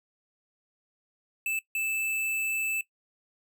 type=tone bursts at uneven times; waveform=square; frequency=2633 Hz; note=E7; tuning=3 cents flat; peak=-28 dBFS; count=2; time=1.46-1.59 / 1.75-2.81 s; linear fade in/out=2 ms; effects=noise-tail reverb RT60 0.1 s tail -18 dB re dry